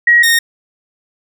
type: tone pair in turn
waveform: sine / sawtooth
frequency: 1900 / 1851.2 Hz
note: A#6 / A#6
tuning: +33 / -13 cents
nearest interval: unison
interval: 46 cents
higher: first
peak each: -5 dBFS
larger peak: neither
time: 0.07-0.23 / 0.23-0.39 s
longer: neither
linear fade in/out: 5 ms
effects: none